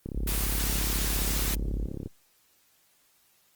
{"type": "click train", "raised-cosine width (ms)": 3, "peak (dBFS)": -22, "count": 70, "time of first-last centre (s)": [0.06, 2.06], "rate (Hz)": 34.5}
{"type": "tone", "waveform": "sine", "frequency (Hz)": 49.75, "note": "G1", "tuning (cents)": 26, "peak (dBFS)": -28, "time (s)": [0.15, 1.87], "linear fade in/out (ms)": 10}
{"type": "high-pass noise", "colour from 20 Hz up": "white", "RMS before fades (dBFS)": -31, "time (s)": [0.27, 1.55], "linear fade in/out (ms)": 5, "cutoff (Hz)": 140, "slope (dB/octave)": 96}
{"effects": ["white hiss -65 dBFS RMS until 3.55 s", "Opus 24 kbps"]}